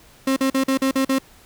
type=tone bursts; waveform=35% pulse; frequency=267 Hz; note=C4; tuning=35 cents sharp; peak=-15 dBFS; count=7; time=0.27-1.186 s; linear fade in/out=5 ms; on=94 ms; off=43 ms; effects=pink hiss -50 dBFS RMS until 1.45 s